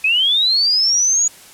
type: linear sweep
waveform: sine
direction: up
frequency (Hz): 2489 to 6840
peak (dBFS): -12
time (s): 0.04-1.28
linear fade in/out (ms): 5
effects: white hiss -42 dBFS RMS until 1.53 s + low-pass 12000 Hz 12 dB/octave